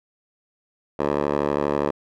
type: tone with band-pass filter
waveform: 10% pulse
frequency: 72.4 Hz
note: D2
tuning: 24 cents flat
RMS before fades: -23 dBFS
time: 0.99-1.91 s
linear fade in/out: 5 ms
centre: 640 Hz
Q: 1.6
effects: none